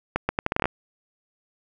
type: accelerating click train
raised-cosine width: 0.5 ms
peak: -7 dBFS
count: 10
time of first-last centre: 0.16-0.656 s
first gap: 130 ms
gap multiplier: 0.76
effects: none